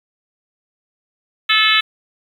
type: harmonic tone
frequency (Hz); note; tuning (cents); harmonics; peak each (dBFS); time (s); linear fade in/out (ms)
434.4; A4; -22; 3 / 4 / 5 / 6 / 7 / 8 / 9; -19 / -19 / -19 / -19 / -19 / -19 / -19; 1.49-1.81; 10
effects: 7-bit